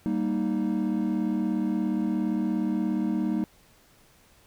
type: chord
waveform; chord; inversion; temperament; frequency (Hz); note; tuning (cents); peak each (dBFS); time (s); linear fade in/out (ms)
triangle; Eb major; first; equal; 196 / 233.1 / 311.1; G3 / Bb3 / Eb4; 0 / 0 / 0; -26; 0.06-3.44; 0
effects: tanh soft clip ceiling -15 dBFS + pink hiss -59 dBFS RMS until 4.46 s